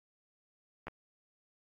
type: clicks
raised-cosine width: 0.5 ms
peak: -26 dBFS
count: 2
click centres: 0.87 / 0.882 s
effects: AAC 48 kbps